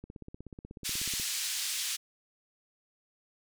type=click train; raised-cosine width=3 ms; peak=-31 dBFS; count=20; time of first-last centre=0.04-1.199 s; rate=16.4 Hz
type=band-pass noise; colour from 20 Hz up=white; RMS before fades=-34 dBFS; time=0.84-1.97 s; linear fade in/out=20 ms; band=2600 to 7900 Hz; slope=12 dB/octave
effects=none